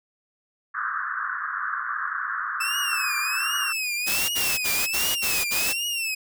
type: band-pass noise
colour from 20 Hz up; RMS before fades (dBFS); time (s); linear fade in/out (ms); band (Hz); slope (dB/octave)
white; -29; 0.74-3.73; 10; 1100 to 1700; 96
type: tone with vibrato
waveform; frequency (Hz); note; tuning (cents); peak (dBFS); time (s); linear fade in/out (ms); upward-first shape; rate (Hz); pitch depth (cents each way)
sawtooth; 2623; E7; -9; -22; 2.6-6.15; 10; triangle; 1.3; 180
type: noise bursts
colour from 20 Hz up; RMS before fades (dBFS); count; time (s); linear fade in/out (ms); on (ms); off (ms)
white; -26; 6; 4.06-5.735; 20; 230; 59
effects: none